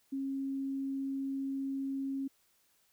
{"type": "tone", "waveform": "sine", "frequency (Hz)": 271.5, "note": "C#4", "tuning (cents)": -36, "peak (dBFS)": -33, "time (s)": [0.12, 2.28], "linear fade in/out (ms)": 10, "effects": ["white hiss -71 dBFS RMS until 2.92 s"]}